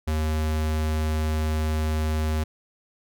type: tone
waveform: square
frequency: 77.78 Hz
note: D#2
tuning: in tune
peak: -23 dBFS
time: 0.07-2.44 s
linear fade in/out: 10 ms
effects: none